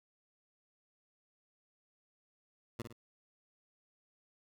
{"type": "tone with echo", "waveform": "15% pulse", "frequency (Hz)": 116.7, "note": "A#2", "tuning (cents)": 2, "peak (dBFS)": -31, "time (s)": [2.79, 2.82], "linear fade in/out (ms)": 5, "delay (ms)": 54, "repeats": 2, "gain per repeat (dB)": -7, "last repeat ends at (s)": 2.928, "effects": []}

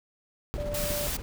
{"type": "noise with tremolo", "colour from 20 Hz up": "brown", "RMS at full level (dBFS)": -33, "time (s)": [0.54, 1.22], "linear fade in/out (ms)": 0, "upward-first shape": "square", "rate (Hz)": 17, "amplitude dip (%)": 40}
{"type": "tone", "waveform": "sine", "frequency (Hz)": 587.3, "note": "D5", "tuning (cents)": 0, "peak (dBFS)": -32, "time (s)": [0.58, 1.07], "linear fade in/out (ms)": 0}
{"type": "noise", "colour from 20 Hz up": "white", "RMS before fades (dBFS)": -33, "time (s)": [0.74, 1.17], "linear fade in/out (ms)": 5}
{"effects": []}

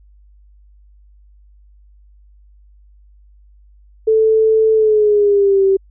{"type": "tone with pitch glide", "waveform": "sine", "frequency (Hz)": [440, 387.5], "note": ["A4", "G4"], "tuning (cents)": [0, -20], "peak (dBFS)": -9, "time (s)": [4.07, 5.77], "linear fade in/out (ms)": 10, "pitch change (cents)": -220, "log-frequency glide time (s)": [4.74, 5.64], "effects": ["added 50 Hz sine -44 dBFS peak until 5.9 s"]}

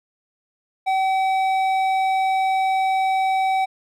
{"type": "tone with hard clipping", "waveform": "triangle", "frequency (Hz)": 764, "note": "G5", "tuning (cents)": -45, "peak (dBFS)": -19, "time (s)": [0.86, 3.66], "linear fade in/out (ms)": 20, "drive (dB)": 12, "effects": []}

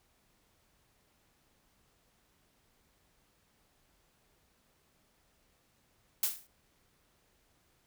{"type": "noise with exponential decay", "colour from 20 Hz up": "blue", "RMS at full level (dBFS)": -26, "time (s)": [6.23, 6.47], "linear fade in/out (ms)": 2, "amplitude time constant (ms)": 51, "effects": ["pink hiss -71 dBFS RMS until 7.86 s"]}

